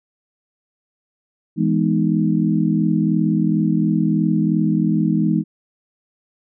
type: chord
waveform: sine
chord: E major seventh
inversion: none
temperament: equal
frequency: 164.81 / 207.7 / 246.9 / 311.1 Hz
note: E3 / G#3 / B3 / D#4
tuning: 0 / 0 / 0 / 0 cents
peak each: -19 / -19 / -23 / -21 dBFS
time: 1.56-5.44 s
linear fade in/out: 50 ms
effects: none